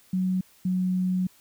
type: tone pair in turn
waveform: sine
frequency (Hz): 185.4 / 184.01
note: F#3 / F#3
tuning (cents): +4 / -9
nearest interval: unison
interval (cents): 13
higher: first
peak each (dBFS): -22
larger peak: neither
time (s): 0.13-0.41 / 0.65-1.27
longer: second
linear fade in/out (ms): 5
effects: white hiss -58 dBFS RMS until 1.4 s